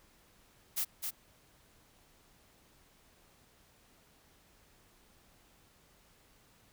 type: noise with echo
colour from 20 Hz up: blue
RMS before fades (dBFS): -33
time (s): 0.76-0.85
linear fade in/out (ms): 20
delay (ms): 260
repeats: 1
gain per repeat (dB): -4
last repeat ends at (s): 1.11
effects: pink hiss -65 dBFS RMS until 6.72 s